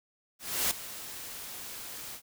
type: noise with ADSR envelope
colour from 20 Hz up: white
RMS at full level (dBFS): -27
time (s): 0.39-2.22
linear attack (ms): 320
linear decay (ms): 4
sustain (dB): -15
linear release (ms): 78
effects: none